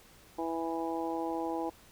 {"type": "harmonic tone", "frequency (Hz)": 164.81, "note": "E3", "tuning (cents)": 0, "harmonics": [2, 3, 4, 5, 6], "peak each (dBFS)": [-35, -39, -41, -37, -43], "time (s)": [0.38, 1.7], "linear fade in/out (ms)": 10, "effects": ["pink hiss -58 dBFS RMS until 1.91 s"]}